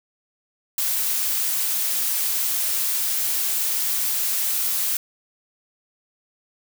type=noise; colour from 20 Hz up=blue; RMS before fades=-23 dBFS; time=0.78-4.97 s; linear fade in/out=2 ms; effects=none